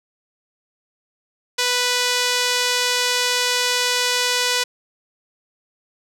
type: tone with band-pass filter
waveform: sawtooth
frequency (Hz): 493.9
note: B4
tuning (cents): 0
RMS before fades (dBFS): -20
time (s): 1.58-4.64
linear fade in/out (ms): 10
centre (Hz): 4700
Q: 0.85
effects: none